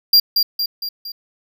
square tone with echo, 4767 Hz, D8, 25 cents sharp, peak -8 dBFS, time 0.13-0.2 s, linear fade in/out 5 ms, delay 230 ms, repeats 4, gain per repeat -5 dB, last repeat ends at 1.12 s, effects none

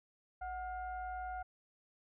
sine tone with frequency modulation, 738 Hz, F#5, 5 cents flat, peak -39 dBFS, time 0.41-1.43 s, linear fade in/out 10 ms, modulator 683 Hz, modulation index 0.71, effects none

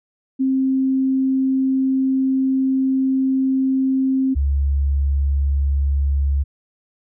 sine tone pair in turn, 264.7 / 69.85 Hz, C4 / C#2, +20 / +14 cents, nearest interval octave + major seventh, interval 2306 cents, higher first, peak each -15 dBFS, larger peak neither, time 0.39-4.35 / 4.35-6.44 s, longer first, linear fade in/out 20 ms, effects none

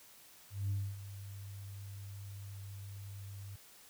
sine tone with ADSR envelope, 99.2 Hz, G2, 21 cents sharp, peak -30 dBFS, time 0.5-3.56 s, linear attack 200 ms, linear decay 260 ms, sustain -14 dB, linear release 5 ms, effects tanh soft clip ceiling -29 dBFS + white hiss -59 dBFS RMS until 3.89 s

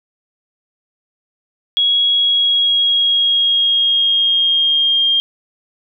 sine tone with pitch glide, 3322 to 3213 Hz, G#7 to G7, 0 to +42 cents, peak -11 dBFS, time 1.77-5.2 s, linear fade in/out 0 ms, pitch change -58 cents, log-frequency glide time 2.14-5.08 s, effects none

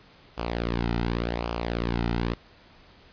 sawtooth tone with flanger, 58.27 Hz, A#1, in tune, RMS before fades -28 dBFS, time 0.37-2.35 s, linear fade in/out 20 ms, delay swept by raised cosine 0.51 to 1.81 ms, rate 0.88 Hz, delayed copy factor -0.7, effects pink hiss -54 dBFS RMS until 3.12 s + resampled to 11025 Hz

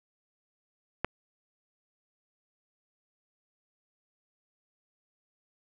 click, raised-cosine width 0.5 ms, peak -12 dBFS, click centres 1.046 s, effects none

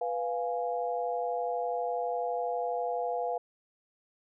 sine chord, F diminished, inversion second, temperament equal, 493.9 / 698.5 / 830.6 Hz, Cb5 / F5 / Ab5, 0 / 0 / 0 cents, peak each -33 / -32 / -37 dBFS, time 0.01-3.38 s, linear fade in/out 5 ms, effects none

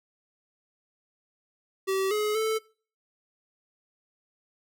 square tone with pitch steps, 384.3 / 422.9 / 439.6 Hz, G4 / G#4 / A4, -34 / +31 / -2 cents, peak -25 dBFS, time 1.87-2.59 s, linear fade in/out 20 ms, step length 240 ms, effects noise-tail reverb RT60 0.4 s tail -22 dB re dry

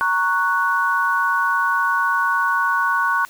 sine chord, F# major, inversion first, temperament equal, 932.3 / 1108.7 / 1480 Hz, A#5 / C#6 / F#6, 0 / 0 / 0 cents, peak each -24 / -20 / -19 dBFS, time 0.01-3.25 s, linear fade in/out 0 ms, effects white hiss -46 dBFS RMS until 3.29 s

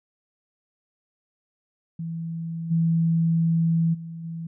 sine tone with level steps, 165.1 Hz, E3, 3 cents sharp, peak -28 / -18 / -33 / -30 dBFS, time 1.99-4.47 s, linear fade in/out 5 ms, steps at 2.7 / 3.93 / 4.23 s, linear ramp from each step 20 ms, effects none

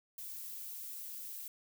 violet noise, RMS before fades -45 dBFS, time 0.18-1.48 s, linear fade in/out 2 ms, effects none

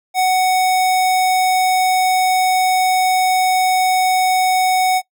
square tone, 744 Hz, F#5, 9 cents sharp, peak -13 dBFS, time 0.14-5.02 s, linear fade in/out 50 ms, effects noise-tail reverb RT60 0.1 s tail -20 dB re dry

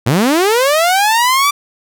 sawtooth linear sweep, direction up, 103.83 to 1176 Hz, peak -6 dBFS, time 0.06-1.51 s, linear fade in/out 10 ms, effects none

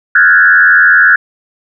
sine tone with frequency modulation, 1568 Hz, G6, in tune, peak -3 dBFS, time 0.15-1.16 s, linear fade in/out 5 ms, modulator 87.5 Hz, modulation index 1.8, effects none

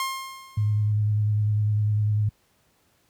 sawtooth tone with exponential decay, 1065 Hz, C6, 30 cents sharp, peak -20 dBFS, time 0-0.92 s, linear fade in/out 1 ms, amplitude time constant 200 ms
sine tone with vibrato, 105.5 Hz, G#2, 28 cents sharp, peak -19 dBFS, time 0.57-2.29 s, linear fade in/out 5 ms, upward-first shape sine, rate 10 Hz, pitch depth 22 cents each way
effects pink hiss -65 dBFS RMS until 3.09 s + high-pass 60 Hz 12 dB/octave

